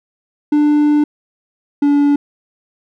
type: tone pair in turn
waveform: triangle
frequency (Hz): 296.5 / 287.4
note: D4 / D4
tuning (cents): +17 / -37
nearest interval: minor second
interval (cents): 54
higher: first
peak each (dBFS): -7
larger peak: neither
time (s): 0.52-1.04 / 1.82-2.16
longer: first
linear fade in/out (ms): 5
effects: none